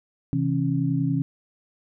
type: tone cluster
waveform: sine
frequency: 132.7 / 163.4 / 273.8 Hz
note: C3 / E3 / C#4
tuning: +25 / -15 / -21 cents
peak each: -25 dBFS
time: 0.33-1.22 s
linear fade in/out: 0 ms
effects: none